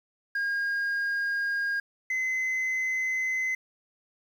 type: tone pair in turn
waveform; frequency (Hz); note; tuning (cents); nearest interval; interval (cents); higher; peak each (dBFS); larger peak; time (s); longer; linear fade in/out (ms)
sine; 1623 / 2045; G#6 / C7; -40 / -40; major third; 400; second; -23; neither; 0.35-1.8 / 2.1-3.55; neither; 5
effects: tanh soft clip ceiling -25 dBFS + 9-bit